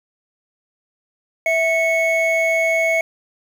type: tone pair together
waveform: triangle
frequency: 656 / 2207 Hz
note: E5 / C#7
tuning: -9 / -8 cents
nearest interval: octave + major sixth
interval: 2101 cents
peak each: -16 dBFS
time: 1.46-3.01 s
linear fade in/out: 2 ms
effects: 7-bit